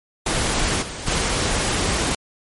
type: noise with level steps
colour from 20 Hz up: pink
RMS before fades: -21 / -31 / -21 dBFS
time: 0.26-2.15 s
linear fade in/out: 5 ms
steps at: 0.81 / 1.06 s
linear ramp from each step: 20 ms
effects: MP3 48 kbps